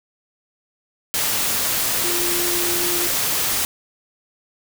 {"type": "tone in noise", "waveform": "sine", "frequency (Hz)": 349.2, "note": "F4", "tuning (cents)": 0, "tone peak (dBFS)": -26, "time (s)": [2.04, 3.07], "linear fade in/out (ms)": 0, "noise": "white", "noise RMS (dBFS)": -21, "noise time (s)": [1.14, 3.65], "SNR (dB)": -8, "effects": []}